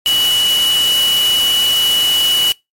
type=tone in noise; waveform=sine; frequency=2944 Hz; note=F#7; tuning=9 cents flat; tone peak=-11 dBFS; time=0.06-2.52 s; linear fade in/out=0 ms; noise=white; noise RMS=-21 dBFS; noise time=0.06-2.52 s; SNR=+7 dB; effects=noise-tail reverb RT60 0.2 s tail -24 dB re dry + MP3 64 kbps